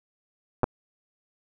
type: clicks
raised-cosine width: 1 ms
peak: -8 dBFS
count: 2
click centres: 0.633 / 0.641 s
effects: none